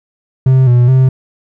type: tone with pitch steps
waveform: triangle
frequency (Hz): 131 / 122.1 / 130.7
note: C3 / B2 / C3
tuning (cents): +2 / -19 / -1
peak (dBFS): -3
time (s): 0.46-1.09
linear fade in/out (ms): 5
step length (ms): 210
effects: none